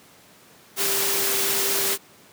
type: tone in noise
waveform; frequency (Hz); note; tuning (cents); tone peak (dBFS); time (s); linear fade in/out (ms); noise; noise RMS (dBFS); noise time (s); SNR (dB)
sine; 395; G4; +13; -31; 0.76-1.98; 50; white; -23; 0.76-1.98; -11
effects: pink hiss -51 dBFS RMS until 2.32 s + high-pass 150 Hz 12 dB/octave